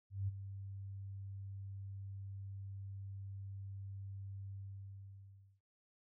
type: tone with ADSR envelope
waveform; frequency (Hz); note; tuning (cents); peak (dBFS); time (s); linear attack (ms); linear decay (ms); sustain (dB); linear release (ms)
sine; 98; G2; 0; -33; 0.1-5.61; 180; 23; -11; 1100
effects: none